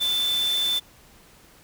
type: tone in noise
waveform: sine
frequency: 3529 Hz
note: A7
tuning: 4 cents sharp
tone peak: -21 dBFS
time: 0-0.8 s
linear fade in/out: 20 ms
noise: white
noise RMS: -34 dBFS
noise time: 0-0.8 s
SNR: +10 dB
effects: pink hiss -53 dBFS RMS until 1.63 s